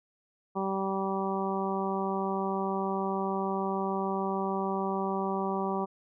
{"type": "harmonic tone", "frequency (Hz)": 193.3, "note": "G3", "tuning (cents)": -24, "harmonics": [1, 2, 3, 4, 5, 6], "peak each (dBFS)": [-33, -33, -39, -35, -36, -38], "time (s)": [0.55, 5.86], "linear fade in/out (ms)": 20, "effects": []}